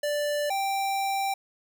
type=tone pair in turn; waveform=square; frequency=587.3 / 784 Hz; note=D5 / G5; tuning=0 / 0 cents; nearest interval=perfect fourth; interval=500 cents; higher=second; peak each=-26 dBFS; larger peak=neither; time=0.03-0.5 / 0.5-1.34 s; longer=second; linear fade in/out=5 ms; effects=11-bit